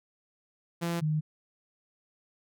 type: tone pair in turn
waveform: sawtooth / sine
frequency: 170 / 153.87 Hz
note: F3 / D#3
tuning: -46 / -19 cents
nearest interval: major second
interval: 173 cents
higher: first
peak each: -25 dBFS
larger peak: neither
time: 0.81-1.01 / 1.01-1.21 s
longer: neither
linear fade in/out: 20 ms
effects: none